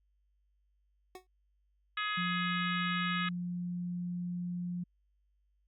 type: tone with exponential decay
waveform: 25% pulse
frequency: 370 Hz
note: F#4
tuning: in tune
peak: -38 dBFS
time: 1.15-1.27 s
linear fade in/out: 2 ms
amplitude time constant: 24 ms
type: harmonic tone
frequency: 420 Hz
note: G#4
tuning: 19 cents sharp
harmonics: 3 / 4 / 5 / 6 / 7 / 8 / 9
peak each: -36 / -38 / -40 / -42 / -43 / -44 / -45 dBFS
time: 1.97-3.29 s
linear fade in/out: 5 ms
type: tone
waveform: sine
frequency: 176.6 Hz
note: F3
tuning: 20 cents sharp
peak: -34 dBFS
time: 2.17-4.84 s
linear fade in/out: 10 ms
effects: added 50 Hz sine -70 dBFS peak until 5.67 s